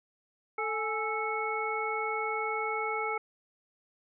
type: harmonic tone with a mistuned harmonic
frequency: 440 Hz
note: A4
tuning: in tune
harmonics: 1 / 2 / 3 / 5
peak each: -35 / -35 / -35 / -35 dBFS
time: 0.58-3.18 s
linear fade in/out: 5 ms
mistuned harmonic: 2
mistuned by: -83 cents
effects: none